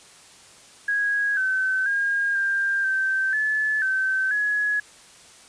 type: tone with pitch steps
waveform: sine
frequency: 1651 / 1531 / 1620 / 1593 / 1554 / 1728 / 1542 / 1683 Hz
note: G#6 / G6 / G#6 / G6 / G6 / A6 / G6 / G#6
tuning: -11 / -41 / -43 / +27 / -16 / -32 / -29 / +23 cents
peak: -20 dBFS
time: 0.88-4.8 s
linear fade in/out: 5 ms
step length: 490 ms
effects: white hiss -49 dBFS RMS until 5.48 s + resampled to 22050 Hz